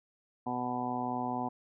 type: harmonic tone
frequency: 124.1 Hz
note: B2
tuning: 9 cents sharp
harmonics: 1 / 2 / 3 / 4 / 5 / 6 / 7 / 8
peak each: -45 / -36 / -45 / -46 / -46 / -36 / -39 / -40 dBFS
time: 0.46-1.49 s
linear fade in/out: 10 ms
effects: none